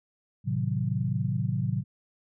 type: chord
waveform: sine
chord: A diminished seventh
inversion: none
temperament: equal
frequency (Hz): 110 / 130.81 / 155.56 / 185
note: A2 / C3 / Eb3 / Gb3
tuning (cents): 0 / 0 / 0 / 0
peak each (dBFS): -30 / -29 / -33 / -32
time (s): 0.44-1.84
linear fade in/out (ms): 50
effects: none